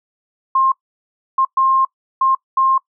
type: tone bursts at uneven times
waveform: sine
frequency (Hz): 1062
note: C6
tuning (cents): +25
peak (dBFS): -11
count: 5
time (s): 0.55-0.72 / 1.38-1.45 / 1.57-1.85 / 2.21-2.35 / 2.57-2.78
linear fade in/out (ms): 5
effects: noise-tail reverb RT60 0.1 s tail -23 dB re dry